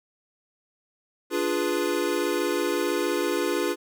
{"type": "chord", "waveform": "square", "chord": "D diminished seventh", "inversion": "none", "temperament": "equal", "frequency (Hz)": [293.7, 349.2, 415.3, 493.9], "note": ["D4", "F4", "Ab4", "Cb5"], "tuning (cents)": [0, 0, 0, 0], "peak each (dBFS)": [-31, -28, -30, -31], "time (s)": [1.3, 3.76], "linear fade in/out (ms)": 50, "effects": []}